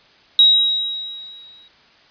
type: tone with exponential decay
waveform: sine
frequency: 3826 Hz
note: A#7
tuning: 44 cents sharp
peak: -6 dBFS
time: 0.39-1.68 s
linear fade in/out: 1 ms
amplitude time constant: 280 ms
effects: white hiss -51 dBFS RMS until 2.1 s + resampled to 11025 Hz